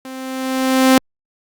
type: tone with level ramp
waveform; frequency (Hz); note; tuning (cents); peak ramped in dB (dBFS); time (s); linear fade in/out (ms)
sawtooth; 261.6; C4; 0; -26 to -3; 0.05-0.98; 2
effects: Opus 48 kbps